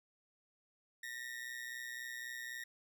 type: ring-modulated tone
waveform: 40% pulse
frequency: 1864.7 Hz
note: A#6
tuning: in tune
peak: -39 dBFS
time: 1.03-2.64 s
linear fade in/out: 5 ms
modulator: 61.9 Hz
effects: none